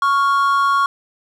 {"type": "tone pair together", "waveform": "triangle", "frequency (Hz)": [1108.7, 1399.8], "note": ["C#6", "F6"], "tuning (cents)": [0, 4], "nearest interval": "major third", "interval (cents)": 404, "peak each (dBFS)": [-12, -18], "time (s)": [0.02, 0.86], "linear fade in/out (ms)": 2, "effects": []}